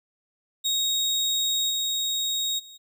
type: tone with level steps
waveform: 30% pulse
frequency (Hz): 3760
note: A#7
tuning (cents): +14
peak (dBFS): -20 / -22 / -41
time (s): 0.64-2.78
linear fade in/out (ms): 20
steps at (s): 1.69 / 2.58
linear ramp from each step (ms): 20
effects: none